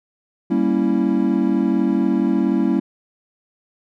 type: chord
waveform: triangle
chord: G diminished seventh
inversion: none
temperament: equal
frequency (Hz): 196 / 233.1 / 277.2 / 329.6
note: G3 / Bb3 / Db4 / Fb4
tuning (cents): 0 / 0 / 0 / 0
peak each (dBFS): -19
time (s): 0.5-2.8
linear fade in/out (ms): 10
effects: none